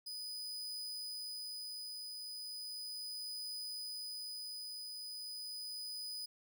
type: tone with tremolo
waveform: 40% pulse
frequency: 4978 Hz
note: D#8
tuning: in tune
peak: -40 dBFS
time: 0.06-6.26 s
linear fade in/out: 10 ms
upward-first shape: triangle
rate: 0.36 Hz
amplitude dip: 30%
effects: none